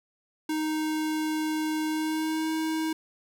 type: tone with pitch glide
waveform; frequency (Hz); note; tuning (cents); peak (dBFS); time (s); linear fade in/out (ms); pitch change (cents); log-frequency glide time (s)
square; 311.1 to 317.6; D#4 to D#4; 0 to +36; -27; 0.49-2.93; 5; +36; 1.87-2.52
effects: none